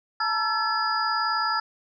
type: tone cluster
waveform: sine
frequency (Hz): 871 / 930 / 1338 / 1717 / 4891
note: A5 / A#5 / E6 / A6 / D#8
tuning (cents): -18 / -4 / +25 / -43 / -31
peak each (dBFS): -30 / -33 / -25 / -30 / -31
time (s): 0.2-1.6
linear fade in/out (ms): 5
effects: none